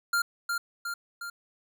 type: tone with echo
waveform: square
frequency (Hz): 1396.9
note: F6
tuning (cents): 0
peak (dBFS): -24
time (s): 0.13-0.22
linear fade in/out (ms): 5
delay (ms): 360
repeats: 3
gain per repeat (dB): -4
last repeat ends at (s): 1.3
effects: none